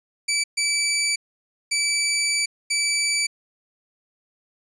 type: tone bursts at uneven times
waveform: 15% pulse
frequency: 2312 Hz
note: D7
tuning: 28 cents flat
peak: -13 dBFS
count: 4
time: 0.28-0.44 / 0.57-1.16 / 1.71-2.46 / 2.7-3.27 s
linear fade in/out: 10 ms
effects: resampled to 22050 Hz